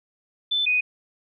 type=tone pair in turn; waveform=sine; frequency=3521 / 2490 Hz; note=A7 / D#7; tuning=0 / +1 cents; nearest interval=tritone; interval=599 cents; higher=first; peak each=-20 / -18 dBFS; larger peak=second; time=0.51-0.66 / 0.66-0.81 s; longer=neither; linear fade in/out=10 ms; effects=none